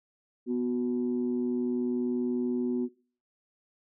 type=tone pair together; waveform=sine; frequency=246.9 / 367.4 Hz; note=B3 / F#4; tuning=0 / -12 cents; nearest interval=perfect fifth; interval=688 cents; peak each=-27 / -30 dBFS; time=0.46-2.89 s; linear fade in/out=50 ms; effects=noise-tail reverb RT60 0.4 s tail -20 dB re dry + tanh soft clip ceiling -20 dBFS